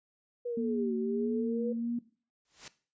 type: linear two-way sweep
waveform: sine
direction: down then up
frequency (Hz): 490 to 370.3 to 490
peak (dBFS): -32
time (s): 0.45-1.73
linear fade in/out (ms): 10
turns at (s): 0.95
type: tone with vibrato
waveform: sine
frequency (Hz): 233.1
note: A#3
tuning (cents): 0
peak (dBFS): -30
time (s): 0.57-1.99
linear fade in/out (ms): 5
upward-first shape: sine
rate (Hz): 1.6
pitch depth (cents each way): 36
type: noise with exponential growth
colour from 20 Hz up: white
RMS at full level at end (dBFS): -40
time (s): 2.45-2.68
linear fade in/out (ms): 2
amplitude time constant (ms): 50
effects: noise-tail reverb RT60 0.4 s tail -17 dB re dry + resampled to 16000 Hz